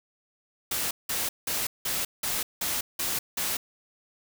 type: noise bursts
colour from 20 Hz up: white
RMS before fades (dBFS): -29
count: 8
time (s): 0.71-3.57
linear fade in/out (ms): 5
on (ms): 200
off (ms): 180
effects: none